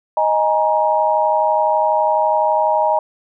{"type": "chord", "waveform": "sine", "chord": "D# suspended fourth", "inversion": "none", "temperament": "equal with one note detuned", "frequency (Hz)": [622.3, 830.6, 942.6], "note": ["D#5", "G#5", "A#5"], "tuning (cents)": [0, 0, 19], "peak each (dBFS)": [-17, -18, -17], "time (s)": [0.17, 2.99], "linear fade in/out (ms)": 2, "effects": []}